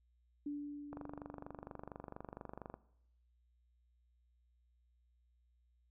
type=tone with exponential decay; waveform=sine; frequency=290.5 Hz; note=D4; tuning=19 cents flat; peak=-37 dBFS; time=0.46-2.49 s; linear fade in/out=5 ms; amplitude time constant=440 ms
type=click train; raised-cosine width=1 ms; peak=-32 dBFS; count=45; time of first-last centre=0.93-2.741 s; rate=24.3 Hz
effects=noise-tail reverb RT60 0.8 s tail -19 dB re dry + added 60 Hz sine -70 dBFS peak until 5.9 s